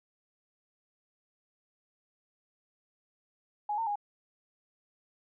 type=tone with pitch steps; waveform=sine; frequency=834 / 907 / 823 Hz; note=G#5 / A#5 / G#5; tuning=+7 / -48 / -16 cents; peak=-29 dBFS; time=3.69-3.957 s; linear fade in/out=5 ms; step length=89 ms; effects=none